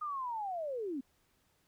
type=linear sweep; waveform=sine; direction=down; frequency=1244.5 to 246.9 Hz; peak=-35 dBFS; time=0.01-1.01 s; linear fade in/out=10 ms; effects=pink hiss -73 dBFS RMS until 1.67 s